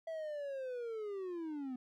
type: linear sweep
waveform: triangle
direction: down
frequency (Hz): 659.3 to 246.9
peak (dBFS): -37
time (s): 0.07-1.76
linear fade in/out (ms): 5
effects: none